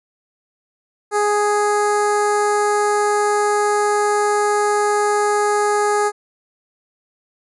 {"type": "tone with notch filter", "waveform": "15% pulse", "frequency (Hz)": 415.3, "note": "G#4", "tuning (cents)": 0, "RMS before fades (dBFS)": -17, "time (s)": [1.11, 6.12], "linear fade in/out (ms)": 50, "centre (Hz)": 3300, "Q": 0.51, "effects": ["resampled to 24000 Hz"]}